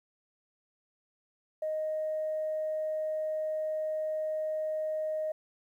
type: tone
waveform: sine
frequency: 622.3 Hz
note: D#5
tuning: in tune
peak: -29 dBFS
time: 1.62-5.32 s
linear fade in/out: 5 ms
effects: tanh soft clip ceiling -25 dBFS + 11-bit